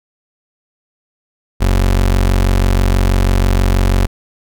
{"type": "tone", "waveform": "30% pulse", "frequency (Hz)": 46.19, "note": "F#1", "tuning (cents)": -2, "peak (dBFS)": -7, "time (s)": [1.6, 4.07], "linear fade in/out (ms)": 20, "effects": []}